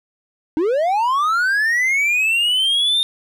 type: linear sweep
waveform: triangle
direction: up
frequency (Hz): 293.7 to 3662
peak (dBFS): -13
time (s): 0.57-3.03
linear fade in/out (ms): 0
effects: none